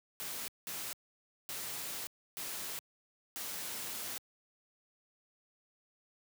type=noise bursts at uneven times; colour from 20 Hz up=white; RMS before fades=-41 dBFS; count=5; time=0.2-0.48 / 0.67-0.93 / 1.49-2.07 / 2.37-2.79 / 3.36-4.18 s; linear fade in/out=0 ms; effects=high-pass 100 Hz 12 dB/octave